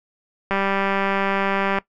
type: click train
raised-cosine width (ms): 0.5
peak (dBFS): -7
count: 251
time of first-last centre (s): 0.51-1.786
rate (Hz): 196
effects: noise-tail reverb RT60 0.1 s tail -19 dB re dry